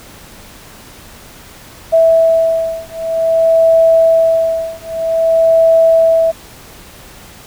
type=beating tone pair; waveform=sine; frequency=655 / 655.52 Hz; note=E5 / E5; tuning=-11 / -10 cents; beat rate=0.52 Hz; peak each=-11 dBFS; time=1.92-6.32 s; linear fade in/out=20 ms; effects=pink hiss -37 dBFS RMS until 7.46 s